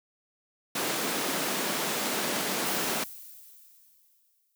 pink high-pass noise, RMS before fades -30 dBFS, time 0.75-3.04 s, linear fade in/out 5 ms, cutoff 200 Hz, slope 24 dB/octave
violet noise with exponential decay, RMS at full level -34 dBFS, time 2.66-4.55 s, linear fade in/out 0 ms, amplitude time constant 410 ms
effects none

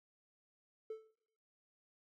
triangle tone with exponential decay, 440 Hz, A4, in tune, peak -35 dBFS, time 0.9-1.11 s, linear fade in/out 5 ms, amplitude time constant 44 ms, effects noise-tail reverb RT60 0.7 s tail -22 dB re dry + tanh soft clip ceiling -36 dBFS

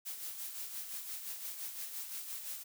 blue noise with tremolo, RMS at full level -41 dBFS, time 0.05-2.64 s, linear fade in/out 20 ms, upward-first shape sine, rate 5.8 Hz, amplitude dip 50%, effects none

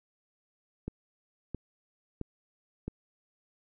click train, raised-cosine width 3 ms, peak -22 dBFS, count 4, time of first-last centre 0.88-2.88 s, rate 1.5 Hz, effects none

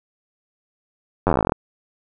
slowing click train, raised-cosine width 1 ms, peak -3 dBFS, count 16, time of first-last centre 1.27-1.521 s, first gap 10 ms, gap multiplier 1.07, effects none

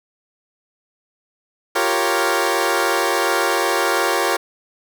15% pulse chord, G half-diminished seventh, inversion third, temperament equal, 349.2 / 392 / 466.2 / 554.4 Hz, F4 / G4 / Bb4 / Db5, 0 / 0 / 0 / 0 cents, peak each -16 dBFS, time 1.75-4.37 s, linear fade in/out 10 ms, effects none

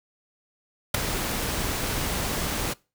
pink noise with ADSR envelope, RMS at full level -17 dBFS, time 0.94-2.74 s, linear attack 7 ms, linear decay 6 ms, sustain -11 dB, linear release 16 ms, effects noise-tail reverb RT60 0.3 s tail -23 dB re dry

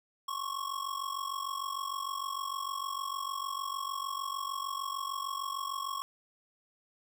square ring-modulated tone, 1097 Hz, C#6, 18 cents flat, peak -32 dBFS, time 0.28-6.02 s, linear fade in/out 0 ms, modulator 23.3 Hz, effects none

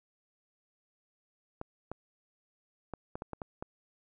clicks, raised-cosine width 1 ms, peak -24 dBFS, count 8, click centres 1.614 / 1.916 / 2.937 / 3.155 / 3.221 / 3.333 / 3.418 / 3.625 s, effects none

